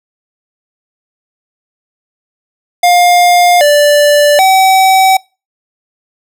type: tone with pitch steps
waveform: square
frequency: 707 / 586 / 763 Hz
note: F5 / D5 / G5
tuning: +21 / -4 / -47 cents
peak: -5 dBFS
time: 2.83-5.17 s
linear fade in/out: 5 ms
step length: 780 ms
effects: noise-tail reverb RT60 0.3 s tail -26 dB re dry

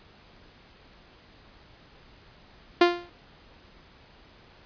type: tone with exponential decay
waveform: sawtooth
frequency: 349.2 Hz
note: F4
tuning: in tune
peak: -9 dBFS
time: 2.81-3.1 s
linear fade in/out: 5 ms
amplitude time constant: 61 ms
effects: pink hiss -54 dBFS RMS until 4.65 s + resampled to 11025 Hz

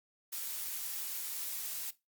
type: noise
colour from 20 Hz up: blue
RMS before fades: -39 dBFS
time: 0.32-1.91 s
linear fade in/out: 10 ms
effects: noise-tail reverb RT60 0.2 s tail -17 dB re dry + Opus 48 kbps

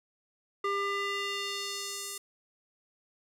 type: tone with band-pass filter sweep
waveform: square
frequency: 399.6 Hz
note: G4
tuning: 33 cents sharp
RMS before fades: -34 dBFS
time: 0.64-2.18 s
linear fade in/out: 5 ms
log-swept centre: 1200 to 9200 Hz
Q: 1.2
effects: none

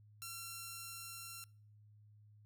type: tone with level ramp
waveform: 5% pulse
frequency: 1362 Hz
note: F6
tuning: 44 cents flat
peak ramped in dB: -33 to -36 dBFS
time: 0.22-1.44 s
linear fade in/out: 0 ms
effects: noise-tail reverb RT60 0.5 s tail -25 dB re dry + added 105 Hz sine -60 dBFS peak until 2.45 s

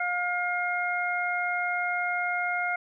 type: harmonic tone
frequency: 711 Hz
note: F5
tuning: 31 cents sharp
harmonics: 1 / 2 / 3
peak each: -30 / -30 / -30 dBFS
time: 0-2.76 s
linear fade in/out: 5 ms
effects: none

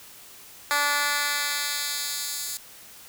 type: tone with high-pass filter sweep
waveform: 10% pulse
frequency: 289.8 Hz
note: D4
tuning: 23 cents flat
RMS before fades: -27 dBFS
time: 0.71-2.57 s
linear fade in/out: 0 ms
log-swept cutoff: 1100 to 6500 Hz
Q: 0.81
effects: white hiss -47 dBFS RMS until 3.08 s

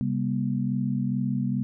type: tone cluster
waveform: sine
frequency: 134 / 198.8 / 241.1 Hz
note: C3 / G3 / B3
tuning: +42 / +25 / -41 cents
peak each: -28 dBFS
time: 0.01-1.63 s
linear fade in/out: 0 ms
effects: none

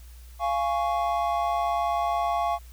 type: chord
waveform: triangle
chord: Db major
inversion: first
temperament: just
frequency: 693 / 831.5 / 1108.7 Hz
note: F5 / Ab5 / Db6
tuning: -14 / +2 / 0 cents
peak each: -24 / -27 / -27 dBFS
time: 0.39-2.59 s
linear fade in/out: 50 ms
effects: added 60 Hz sine -43 dBFS peak until 2.72 s + white hiss -56 dBFS RMS until 2.72 s

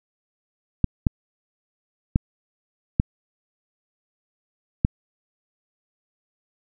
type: clicks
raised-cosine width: 5 ms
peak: -4 dBFS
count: 5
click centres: 0.843 / 1.068 / 2.159 / 2.999 / 4.849 s
effects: none

